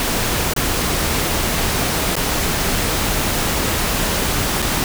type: noise with dropouts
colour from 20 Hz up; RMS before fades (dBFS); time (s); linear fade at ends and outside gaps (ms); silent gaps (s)
pink; -19; 0-4.84; 1; 0.536-0.563 / 2.155-2.165 / 4.62-4.624
effects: none